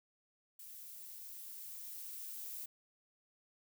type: noise with level ramp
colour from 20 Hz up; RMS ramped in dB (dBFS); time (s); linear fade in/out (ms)
violet; -52 to -45; 0.59-2.66; 5
effects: none